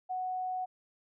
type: tone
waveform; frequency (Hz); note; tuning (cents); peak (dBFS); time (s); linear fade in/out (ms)
sine; 740; F#5; 0; -32; 0.09-0.66; 20
effects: none